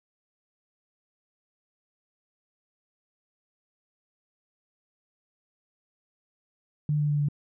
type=tone with pitch steps; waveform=sine; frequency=149.3 / 148.01 / 146.74 / 145.47 Hz; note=D3 / D3 / D3 / D3; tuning=+29 / +14 / -1 / -16 cents; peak=-22 dBFS; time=6.89-7.286 s; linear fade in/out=2 ms; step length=99 ms; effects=none